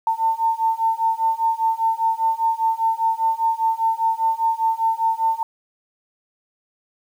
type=beating tone pair; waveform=sine; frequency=897 / 902 Hz; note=A5 / A5; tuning=+33 / +43 cents; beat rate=5 Hz; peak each=-21 / -20 dBFS; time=0.07-5.43 s; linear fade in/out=2 ms; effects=8-bit